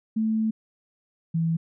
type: tone pair in turn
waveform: sine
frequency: 220 / 164.29 Hz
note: A3 / E3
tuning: 0 / -6 cents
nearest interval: perfect fourth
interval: 506 cents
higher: first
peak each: -21 dBFS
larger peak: neither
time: 0.16-0.51 / 1.34-1.57 s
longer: first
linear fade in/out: 10 ms
effects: none